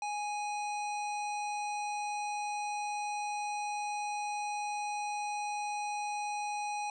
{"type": "harmonic tone with a mistuned harmonic", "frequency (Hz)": 830.6, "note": "G#5", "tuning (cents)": 0, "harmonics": [1, 3, 5, 7, 9, 10], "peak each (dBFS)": [-34, -42, -50, -49, -57, -53], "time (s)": [0.02, 6.9], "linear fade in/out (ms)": 2, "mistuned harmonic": 5, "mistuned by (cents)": -26, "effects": []}